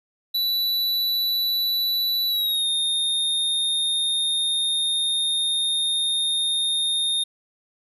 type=tone with pitch glide; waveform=square; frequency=3957 to 3671 Hz; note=B7 to A#7; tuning=+3 to -27 cents; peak=-21 dBFS; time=0.34-7.24 s; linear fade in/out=10 ms; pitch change=-130 cents; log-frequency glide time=2.28-2.67 s; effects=none